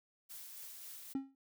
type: noise with tremolo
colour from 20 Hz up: blue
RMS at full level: -49 dBFS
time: 0.29-1.14 s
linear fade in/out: 20 ms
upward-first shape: sine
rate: 3.7 Hz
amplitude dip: 25%
type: tone with exponential decay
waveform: triangle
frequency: 270.3 Hz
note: C#4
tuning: 44 cents flat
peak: -29 dBFS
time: 1.15-1.35 s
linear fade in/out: 2 ms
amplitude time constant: 42 ms
effects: none